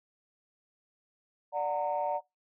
sine chord, D augmented, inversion none, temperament just, 587.3 / 734.2 / 917.7 Hz, D5 / F#5 / A#5, 0 / -14 / -27 cents, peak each -32 dBFS, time 1.52-2.21 s, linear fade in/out 50 ms, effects noise-tail reverb RT60 0.2 s tail -23 dB re dry + tanh soft clip ceiling -21 dBFS

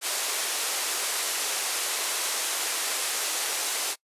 white band-pass noise, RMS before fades -29 dBFS, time 0.01-3.96 s, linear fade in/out 50 ms, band 370 to 11000 Hz, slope 24 dB/octave, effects noise-tail reverb RT60 0.1 s tail -24 dB re dry + resampled to 32000 Hz

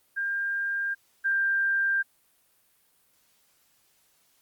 sine tone pair in turn, 1600 / 1587.1 Hz, G6 / G6, +35 / +21 cents, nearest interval unison, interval 14 cents, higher first, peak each -26 / -22 dBFS, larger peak second, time 0.16-0.95 / 1.24-2.03 s, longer neither, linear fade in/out 20 ms, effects white hiss -66 dBFS RMS until 4.41 s + Opus 32 kbps

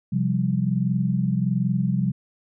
sine chord, C suspended fourth, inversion none, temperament equal, 130.81 / 174.61 / 196 Hz, C3 / F3 / G3, 0 / 0 / 0 cents, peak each -24 dBFS, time 0.12-2.12 s, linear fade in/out 10 ms, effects none

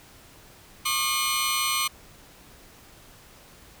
20% pulse tone cluster, 1086 / 1212 / 2983 / 4167 Hz, C#6 / D#6 / F#7 / C8, -36 / -46 / +13 / -8 cents, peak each -24 dBFS, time 0.85-1.88 s, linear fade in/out 10 ms, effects pink hiss -51 dBFS RMS until 3.8 s

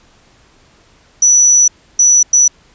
sine tone bursts at uneven times, 5920 Hz, F#8, in tune, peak -5 dBFS, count 3, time 1.22-1.68 / 1.99-2.23 / 2.33-2.48 s, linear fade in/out 5 ms, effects pink hiss -49 dBFS RMS until 2.74 s + resampled to 16000 Hz

